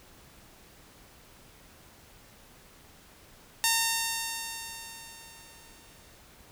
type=tone with exponential decay; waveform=5% pulse; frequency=913 Hz; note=A#5; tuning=36 cents flat; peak=-10 dBFS; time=3.64-6.17 s; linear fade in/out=0 ms; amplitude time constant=550 ms; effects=pink hiss -55 dBFS RMS until 6.51 s